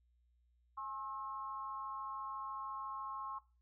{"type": "tone with amplitude modulation", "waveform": "sine", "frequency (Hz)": 1074, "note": "C6", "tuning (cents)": 45, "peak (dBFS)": -37, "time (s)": [0.77, 3.39], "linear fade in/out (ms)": 10, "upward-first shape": "sine", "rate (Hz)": 234, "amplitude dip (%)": 85, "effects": ["noise-tail reverb RT60 0.3 s tail -17 dB re dry", "added 60 Hz sine -70 dBFS peak until 3.61 s"]}